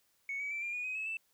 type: tone with pitch steps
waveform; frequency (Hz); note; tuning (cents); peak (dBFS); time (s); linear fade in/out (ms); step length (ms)
sine; 2217 / 2274 / 2333 / 2393 / 2454 / 2517 / 2582 / 2649; C#7 / C#7 / D7 / D7 / D#7 / D#7 / E7 / E7; 0 / +44 / -12 / +32 / -25 / +19 / -37 / +8; -34; 0.29-1.17; 2; 110
effects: tanh soft clip ceiling -31 dBFS + white hiss -73 dBFS RMS until 1.33 s